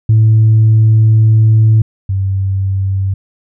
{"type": "tone pair in turn", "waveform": "sine", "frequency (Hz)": [110, 96.58], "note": ["A2", "G2"], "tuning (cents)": [0, -25], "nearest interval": "major second", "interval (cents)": 225, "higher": "first", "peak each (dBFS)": [-3, -11], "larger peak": "first", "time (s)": [[0.09, 1.82], [2.09, 3.14]], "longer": "first", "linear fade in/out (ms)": 5, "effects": ["tanh soft clip ceiling -2 dBFS"]}